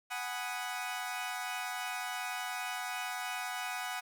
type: chord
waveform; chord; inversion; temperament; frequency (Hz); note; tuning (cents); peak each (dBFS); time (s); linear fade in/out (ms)
20% pulse; G# minor seventh; third; equal; 740 / 830.6 / 987.8 / 1244.5; F#5 / G#5 / B5 / D#6; 0 / 0 / 0 / 0; -34 / -39 / -39 / -38; 0.1-4.01; 20
effects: none